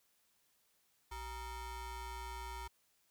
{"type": "ring-modulated tone", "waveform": "40% pulse", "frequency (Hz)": 440, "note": "A4", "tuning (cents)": 0, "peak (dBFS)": -39, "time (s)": [1.11, 2.68], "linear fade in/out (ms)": 10, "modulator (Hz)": 500, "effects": ["white hiss -75 dBFS RMS until 3.1 s"]}